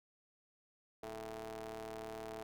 sawtooth ring-modulated tone, 113.7 Hz, A#2, 43 cents flat, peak -37 dBFS, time 1.03-2.43 s, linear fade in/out 0 ms, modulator 550 Hz, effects none

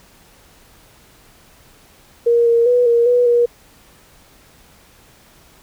sine tone with pitch steps, 470.9 / 466.3 / 490.2 / 469.7 / 489 / 477.3 Hz, A#4 / A#4 / B4 / A#4 / B4 / A#4, +18 / +1 / -13 / +13 / -17 / +41 cents, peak -10 dBFS, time 2.26-3.46 s, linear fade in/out 10 ms, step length 200 ms, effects pink hiss -49 dBFS RMS until 5.62 s

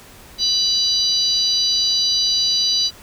harmonic tone with a mistuned harmonic, 987.8 Hz, B5, in tune, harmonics 3 / 4 / 5 / 6, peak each -28 / -18 / -19 / -27 dBFS, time 0.38-2.91 s, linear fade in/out 50 ms, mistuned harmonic 5, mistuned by -63 cents, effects pink hiss -43 dBFS RMS until 3.02 s

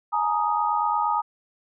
sine chord, Ab suspended second, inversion none, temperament equal with one note detuned, 843.7 / 932.3 / 1244.5 Hz, Ab5 / Bb5 / Eb6, +27 / 0 / 0 cents, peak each -25 dBFS, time 0.12-1.22 s, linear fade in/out 20 ms, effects none

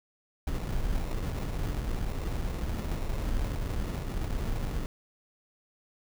brown noise with sample-and-hold, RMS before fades -31 dBFS, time 0.47-4.86 s, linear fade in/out 2 ms, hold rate 1575 Hz, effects none

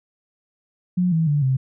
sine tone with pitch steps, 180 / 162.23 / 146.21 / 131.77 Hz, F#3 / E3 / D3 / C3, -47 / -27 / -7 / +13 cents, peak -16 dBFS, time 0.97-1.57 s, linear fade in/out 10 ms, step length 150 ms, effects none

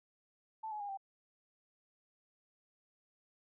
sine tone with pitch steps, 880 / 846.1 / 813.5 / 782.2 Hz, A5 / G#5 / G#5 / G5, 0 / +32 / -36 / -4 cents, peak -39 dBFS, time 0.63-0.974 s, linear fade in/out 10 ms, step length 86 ms, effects none

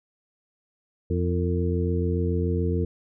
harmonic tone with a mistuned harmonic, 87 Hz, F2, 6 cents flat, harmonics 1 / 2 / 3 / 4 / 5, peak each -24 / -29 / -32 / -31 / -30 dBFS, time 1.1-2.85 s, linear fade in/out 5 ms, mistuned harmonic 5, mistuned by +62 cents, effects none

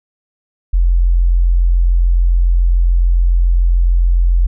sine tone, 43.52 Hz, F1, 5 cents flat, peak -8 dBFS, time 0.73-4.47 s, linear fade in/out 10 ms, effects none

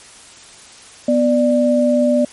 sine tone pair together, 246.9 / 591.5 Hz, B3 / D5, 0 / +12 cents, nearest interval octave + minor third, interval 1512 cents, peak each -14 dBFS, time 1.08-2.25 s, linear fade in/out 5 ms, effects white hiss -41 dBFS RMS until 2.32 s + MP3 48 kbps

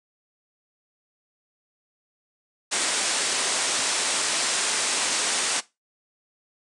white low-pass noise, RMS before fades -25 dBFS, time 2.71-5.61 s, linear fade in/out 20 ms, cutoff 9500 Hz, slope 96 dB/octave
click, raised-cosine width 5 ms, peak -18 dBFS, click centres 3.793 s
effects noise-tail reverb RT60 0.2 s tail -17 dB re dry + high-pass 300 Hz 12 dB/octave

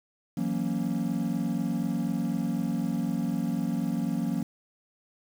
triangle chord, F# dominant seventh, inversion third, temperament equal, 164.81 / 185 / 233.1 / 277.2 Hz, E3 / F#3 / A#3 / C#4, 0 / 0 / 0 / 0 cents, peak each -31 / -29 / -28 / -31 dBFS, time 0.37-4.43 s, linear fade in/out 5 ms, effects tanh soft clip ceiling -14 dBFS + 8-bit

